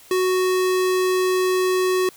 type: tone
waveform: square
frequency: 370 Hz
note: F#4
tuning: in tune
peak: -18 dBFS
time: 0.11-2.09 s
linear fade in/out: 2 ms
effects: white hiss -48 dBFS RMS until 2.16 s